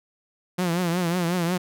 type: tone with vibrato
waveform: sawtooth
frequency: 174.61 Hz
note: F3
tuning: in tune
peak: -18 dBFS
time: 0.58-1.58 s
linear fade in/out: 10 ms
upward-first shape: triangle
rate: 5.5 Hz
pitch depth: 110 cents each way
effects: none